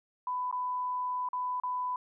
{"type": "tone with dropouts", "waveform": "sine", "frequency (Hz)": 998, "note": "B5", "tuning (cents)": 18, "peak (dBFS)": -30, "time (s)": [0.27, 1.96], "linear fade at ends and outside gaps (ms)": 2, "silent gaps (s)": [[0.513, 0.526], [1.288, 1.331], [1.6, 1.635]], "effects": []}